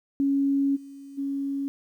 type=tone with level steps; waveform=sine; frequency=277.2 Hz; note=C#4; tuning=in tune; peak=-20 / -40 / -26 dBFS; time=0.2-1.68 s; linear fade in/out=0 ms; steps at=0.75 / 1.17 s; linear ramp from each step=20 ms; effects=10-bit